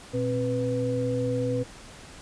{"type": "tone cluster", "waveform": "sine", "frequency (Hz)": [120.3, 263.4, 494], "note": ["B2", "C4", "B4"], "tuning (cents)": [-45, 12, 0], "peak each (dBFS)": [-29, -30, -27], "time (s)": [0.13, 1.64], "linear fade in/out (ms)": 20, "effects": ["pink hiss -46 dBFS RMS until 2.21 s", "resampled to 22050 Hz"]}